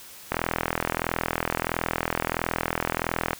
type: click train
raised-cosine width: 0.5 ms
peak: -8 dBFS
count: 126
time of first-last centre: 0.32-3.332 s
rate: 41.5 Hz
effects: white hiss -45 dBFS RMS until 3.39 s